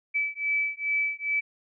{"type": "beating tone pair", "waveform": "sine", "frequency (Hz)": [2303, 2305.4], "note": ["D7", "D7"], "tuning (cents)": [-34, -33], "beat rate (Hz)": 2.4, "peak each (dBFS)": -28, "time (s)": [0.14, 1.41], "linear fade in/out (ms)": 20, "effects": []}